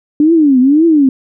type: tone with vibrato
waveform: sine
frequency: 289.9 Hz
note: D4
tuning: 22 cents flat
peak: -5 dBFS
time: 0.2-1.09 s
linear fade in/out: 2 ms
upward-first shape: triangle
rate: 1.9 Hz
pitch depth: 280 cents each way
effects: none